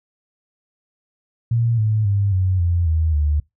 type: tone with pitch steps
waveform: sine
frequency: 116.6 / 108.17 / 100.34 / 93.08 / 86.35 / 80.1 / 74.31 Hz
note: A#2 / A2 / G2 / F#2 / F2 / E2 / D2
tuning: +1 / -29 / +41 / +11 / -19 / -49 / +21 cents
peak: -15 dBFS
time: 1.51-3.4 s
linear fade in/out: 5 ms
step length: 270 ms
effects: noise-tail reverb RT60 0.2 s tail -24 dB re dry